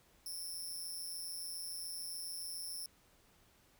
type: tone with amplitude modulation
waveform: 10% pulse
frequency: 5350 Hz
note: E8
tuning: 25 cents sharp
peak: -32 dBFS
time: 0.26-2.86 s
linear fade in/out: 2 ms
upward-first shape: sine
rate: 173 Hz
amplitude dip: 90%
effects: pink hiss -68 dBFS RMS until 3.79 s